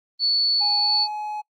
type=tone; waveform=sine; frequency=4444 Hz; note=C#8; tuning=4 cents sharp; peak=-17 dBFS; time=0.19-1.08 s; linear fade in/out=50 ms
type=tone with pitch glide; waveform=triangle; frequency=830.6 to 845.1 Hz; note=G#5 to G#5; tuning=0 to +30 cents; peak=-25 dBFS; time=0.6-1.42 s; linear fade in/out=20 ms; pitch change=+30 cents; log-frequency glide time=0.8-0.94 s
effects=noise-tail reverb RT60 0.1 s tail -26 dB re dry + Opus 32 kbps